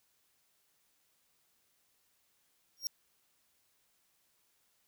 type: tone with exponential growth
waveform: 45% pulse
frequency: 5588 Hz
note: F8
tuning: in tune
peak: -29 dBFS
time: 2.77-2.87 s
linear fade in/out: 0 ms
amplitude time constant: 20 ms
effects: white hiss -74 dBFS RMS until 4.87 s